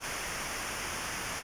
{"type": "noise with comb filter", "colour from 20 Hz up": "pink", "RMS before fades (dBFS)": -36, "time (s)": [0, 1.43], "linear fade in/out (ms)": 50, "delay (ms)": 0.25, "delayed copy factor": -0.65, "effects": ["low-pass 11000 Hz 12 dB/octave"]}